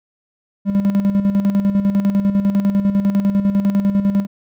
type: tone with tremolo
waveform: triangle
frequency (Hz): 199.1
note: G3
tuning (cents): +27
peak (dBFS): -9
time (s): 0.65-4.27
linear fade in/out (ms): 50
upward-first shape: square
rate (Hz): 10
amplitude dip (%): 60
effects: none